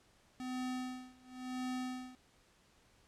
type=tone with tremolo; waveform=square; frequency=254.1 Hz; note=B3; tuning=49 cents sharp; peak=-37 dBFS; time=0.4-2.15 s; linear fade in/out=0 ms; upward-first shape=sine; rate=0.95 Hz; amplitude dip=95%; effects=pink hiss -68 dBFS RMS until 3.07 s + low-pass 9000 Hz 12 dB/octave